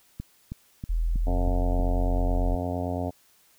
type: click train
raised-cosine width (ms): 5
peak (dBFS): -21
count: 6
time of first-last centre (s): 0.2-1.797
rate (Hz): 3.13
type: tone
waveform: sine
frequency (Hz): 41.2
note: E1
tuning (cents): 0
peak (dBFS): -22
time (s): 0.89-2.56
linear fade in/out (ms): 10
type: harmonic tone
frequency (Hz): 88.9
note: F2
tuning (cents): +31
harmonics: 1 / 2 / 3 / 4 / 5 / 6 / 7 / 8 / 9 / 10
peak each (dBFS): -31 / -37 / -32 / -44 / -38 / -39 / -35 / -36 / -44 / -46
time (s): 1.26-3.11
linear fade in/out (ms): 20
effects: white hiss -61 dBFS RMS until 3.58 s